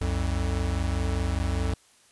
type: tone pair together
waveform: square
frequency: 63.2 / 88.12 Hz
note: B1 / F2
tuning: +41 / +16 cents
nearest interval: tritone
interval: 575 cents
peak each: -28 dBFS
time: 0.01-1.74 s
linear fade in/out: 5 ms
effects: white hiss -59 dBFS RMS until 2.11 s + resampled to 24000 Hz